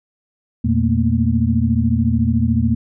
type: tone cluster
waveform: sine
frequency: 84.2 / 118.8 / 222.5 / 236.4 Hz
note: E2 / A#2 / A3 / A#3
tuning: +37 / +33 / +20 / +24 cents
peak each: -19 dBFS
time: 0.64-2.75 s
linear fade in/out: 10 ms
effects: none